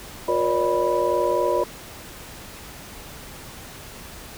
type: tone cluster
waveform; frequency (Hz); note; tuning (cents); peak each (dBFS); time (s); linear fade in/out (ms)
sine; 357.9 / 476.9 / 557 / 601 / 985; F4 / A#4 / C#5 / D5 / B5; +42 / +39 / +8 / +40 / -5; -25; 0.28-1.64; 5
effects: pink hiss -40 dBFS RMS until 4.37 s